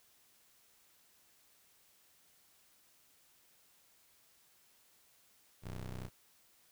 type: ring-modulated tone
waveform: 25% pulse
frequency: 62.9 Hz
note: B1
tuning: 32 cents sharp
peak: -35 dBFS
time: 5.62-6.1 s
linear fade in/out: 50 ms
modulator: 46.9 Hz
effects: white hiss -68 dBFS RMS until 6.71 s